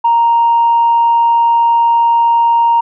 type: tone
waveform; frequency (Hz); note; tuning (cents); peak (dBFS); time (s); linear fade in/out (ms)
sine; 932.3; A#5; 0; -6; 0.04-2.81; 10
effects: tanh soft clip ceiling -3 dBFS